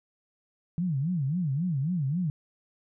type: tone with vibrato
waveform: sine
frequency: 156.2 Hz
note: D#3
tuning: 7 cents sharp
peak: -25 dBFS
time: 0.78-2.3 s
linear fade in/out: 0 ms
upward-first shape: sine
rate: 3.7 Hz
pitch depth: 290 cents each way
effects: none